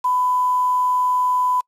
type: tone with quantisation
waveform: sine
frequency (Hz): 1000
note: B5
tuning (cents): +21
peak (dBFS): -16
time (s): 0.04-1.61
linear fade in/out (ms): 10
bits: 6
effects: noise-tail reverb RT60 0.1 s tail -26 dB re dry + low-pass 11000 Hz 12 dB/octave